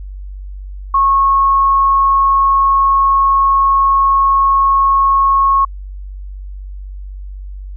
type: tone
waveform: sine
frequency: 1095 Hz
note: C#6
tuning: 22 cents flat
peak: -8 dBFS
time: 0.94-5.65 s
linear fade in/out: 5 ms
effects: added 48 Hz sine -25 dBFS peak until 7.76 s